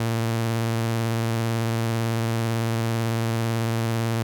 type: tone with vibrato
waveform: sawtooth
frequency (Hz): 114.3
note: A#2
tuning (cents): -34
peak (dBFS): -18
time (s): 0-4.23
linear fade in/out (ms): 5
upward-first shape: sine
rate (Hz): 18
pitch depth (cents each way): 30
effects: none